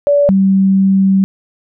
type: tone pair in turn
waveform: sine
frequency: 575 / 192.99 Hz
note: D5 / G3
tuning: -37 / -27 cents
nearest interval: octave + perfect fifth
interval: 1890 cents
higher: first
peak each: -7 dBFS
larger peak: neither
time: 0.07-0.29 / 0.29-1.24 s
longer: second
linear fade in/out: 0 ms
effects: none